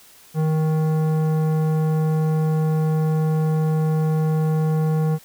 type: tone with tanh clipping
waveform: sine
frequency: 156.8 Hz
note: D#3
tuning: 14 cents sharp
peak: -19 dBFS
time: 0.34-5.19 s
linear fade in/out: 50 ms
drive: 14 dB
effects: white hiss -49 dBFS RMS until 5.24 s